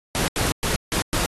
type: noise bursts at uneven times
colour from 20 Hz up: pink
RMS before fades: -23 dBFS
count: 5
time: 0.15-0.28 / 0.36-0.52 / 0.63-0.76 / 0.92-1.02 / 1.13-1.26 s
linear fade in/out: 0 ms
effects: AAC 32 kbps